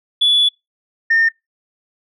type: tone pair in turn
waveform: sine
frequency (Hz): 3433 / 1818.6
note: A7 / A#6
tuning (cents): -43 / -43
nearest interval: major seventh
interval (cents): 1100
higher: first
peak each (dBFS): -9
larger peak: neither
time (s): 0.21-0.49 / 1.1-1.29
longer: first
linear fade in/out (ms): 10
effects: noise-tail reverb RT60 0.2 s tail -26 dB re dry + tanh soft clip ceiling -7 dBFS